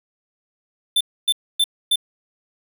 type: tone bursts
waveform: square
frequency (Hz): 3544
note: A7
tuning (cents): +12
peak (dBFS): -15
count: 4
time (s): 0.96-1.958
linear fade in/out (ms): 5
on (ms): 47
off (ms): 270
effects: none